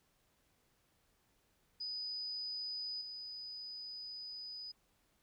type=tone with level steps; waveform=sine; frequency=4978 Hz; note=D#8; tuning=in tune; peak=-39 / -44 dBFS; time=1.8-4.72 s; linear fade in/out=10 ms; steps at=3.01 s; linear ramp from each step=5 ms; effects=pink hiss -75 dBFS RMS until 5.22 s